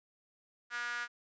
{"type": "tone with high-pass filter", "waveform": "sawtooth", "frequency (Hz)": 240, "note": "B3", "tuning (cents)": -49, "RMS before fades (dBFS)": -38, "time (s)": [0.7, 1.08], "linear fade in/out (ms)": 50, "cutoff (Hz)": 1500, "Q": 5.2, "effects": ["resampled to 16000 Hz"]}